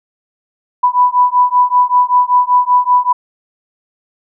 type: beating tone pair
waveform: sine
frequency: 987.8 / 993 Hz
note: B5 / B5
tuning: 0 / +9 cents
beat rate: 5.2 Hz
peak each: -11 dBFS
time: 0.83-3.13 s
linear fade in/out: 10 ms
effects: none